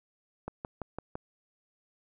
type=click train; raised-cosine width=1 ms; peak=-22 dBFS; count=5; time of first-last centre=0.48-1.155 s; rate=5.93 Hz; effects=none